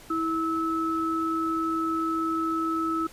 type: tone pair together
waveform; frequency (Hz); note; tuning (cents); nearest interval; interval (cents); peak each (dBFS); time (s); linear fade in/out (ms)
sine; 325.2 / 1301; E4 / E6; -23 / -23; 2 octaves; 2400; -27; 0.1-3.07; 5
effects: pink hiss -49 dBFS RMS until 3.12 s + resampled to 32000 Hz